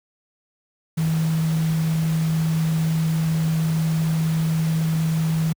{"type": "tone in noise", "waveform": "sine", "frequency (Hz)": 160.7, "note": "E3", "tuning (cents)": -44, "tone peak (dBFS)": -18, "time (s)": [0.97, 5.53], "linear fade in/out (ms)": 10, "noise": "pink", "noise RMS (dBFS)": -35, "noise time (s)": [0.97, 5.53], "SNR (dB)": 14, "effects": ["high-pass 60 Hz 12 dB/octave"]}